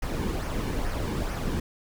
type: noise with flanger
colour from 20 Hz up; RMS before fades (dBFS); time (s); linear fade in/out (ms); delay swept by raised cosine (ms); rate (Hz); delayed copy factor
brown; -29; 0.02-1.6; 5; 0.25 to 1.55; 2.3; -0.5
effects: none